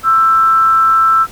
sine tone with amplitude modulation, 1326 Hz, E6, 10 cents sharp, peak -5 dBFS, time 0.03-1.27 s, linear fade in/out 50 ms, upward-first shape sine, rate 256 Hz, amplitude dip 40%, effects pink hiss -37 dBFS RMS until 1.31 s

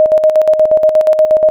sine tone with tremolo, 622.3 Hz, D#5, in tune, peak -4 dBFS, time 0-1.5 s, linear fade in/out 0 ms, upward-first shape square, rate 8.4 Hz, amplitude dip 60%, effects none

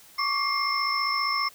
sine tone cluster, 1108 / 1163 / 2122 / 5310 Hz, C#6 / D6 / C7 / E8, -1 / -17 / +24 / +12 cents, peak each -29 dBFS, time 0.18-1.49 s, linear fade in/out 10 ms, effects white hiss -52 dBFS RMS until 1.54 s

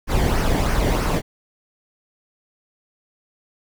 brown noise with flanger, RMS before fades -19 dBFS, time 0.07-1.22 s, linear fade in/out 50 ms, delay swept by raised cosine 0.26 to 0.79 ms, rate 3.1 Hz, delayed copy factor -0.5, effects none

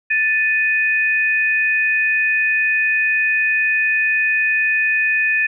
sine tone pair together, 1760 / 2489 Hz, A6 / D#7, 0 / 0 cents, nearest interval tritone, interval 600 cents, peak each -17 dBFS, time 0.1-5.47 s, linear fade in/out 10 ms, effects none

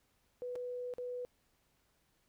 sine tone with dropouts, 493.9 Hz, B4, in tune, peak -38 dBFS, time 0.42-1.25 s, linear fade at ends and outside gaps 0 ms, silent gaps 0.555-0.559 / 0.938-0.983 s, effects pink hiss -75 dBFS RMS until 2.28 s

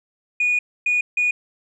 sine tone bursts at uneven times, 2457 Hz, D#7, 22 cents flat, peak -15 dBFS, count 3, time 0.4-0.59 / 0.86-1.01 / 1.17-1.31 s, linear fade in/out 5 ms, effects tanh soft clip ceiling -13 dBFS

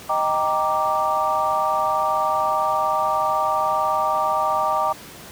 sine chord, Eb major seventh, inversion none, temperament equal, 622.3 / 784 / 932.3 / 1174.7 Hz, Eb5 / G5 / Bb5 / D6, 0 / 0 / 0 / 0 cents, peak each -25 / -24 / -24 / -22 dBFS, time 0.09-4.93 s, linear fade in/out 10 ms, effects pink hiss -40 dBFS RMS until 5.31 s + high-pass 80 Hz 12 dB/octave

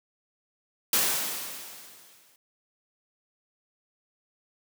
white noise with exponential decay, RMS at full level -22 dBFS, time 0.93-2.36 s, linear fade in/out 2 ms, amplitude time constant 310 ms, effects high-pass 150 Hz 12 dB/octave

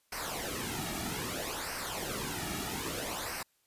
pink noise with flanger, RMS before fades -37 dBFS, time 0.12-3.43 s, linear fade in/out 5 ms, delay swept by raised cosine 0.28 to 1.98 ms, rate 0.62 Hz, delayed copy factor -0.7, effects white hiss -73 dBFS RMS until 3.66 s + resampled to 32000 Hz

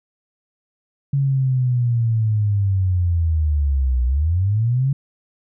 sine linear two-way sweep, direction down then up, 140.3 to 60.4 to 140.3 Hz, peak -15 dBFS, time 1.13-4.93 s, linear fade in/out 5 ms, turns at 4.05 s, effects none

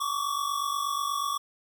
square tone pair together, 1113 / 1161.3 Hz, C#6 / D6, +7 / -20 cents, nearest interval minor second, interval 73 cents, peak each -31 / -31 dBFS, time 0-1.38 s, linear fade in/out 10 ms, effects none

